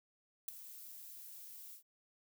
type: noise with ADSR envelope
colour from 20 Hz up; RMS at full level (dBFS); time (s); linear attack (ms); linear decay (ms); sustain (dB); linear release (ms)
violet; -35; 0.48-1.83; 6; 5; -17; 100
effects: none